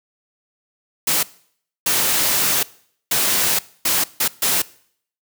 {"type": "noise bursts at uneven times", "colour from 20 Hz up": "white", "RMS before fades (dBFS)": -18, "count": 6, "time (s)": [[1.07, 1.23], [1.86, 2.63], [3.11, 3.59], [3.85, 4.04], [4.2, 4.28], [4.42, 4.62]], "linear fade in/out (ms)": 5, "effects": ["noise-tail reverb RT60 0.6 s tail -21 dB re dry", "high-pass 100 Hz 12 dB/octave"]}